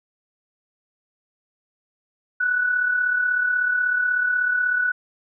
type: tone with amplitude modulation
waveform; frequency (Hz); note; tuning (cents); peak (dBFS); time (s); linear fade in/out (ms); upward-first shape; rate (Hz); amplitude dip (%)
sine; 1480; F#6; 0; -16; 2.4-4.92; 10; sine; 36.3; 50
effects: none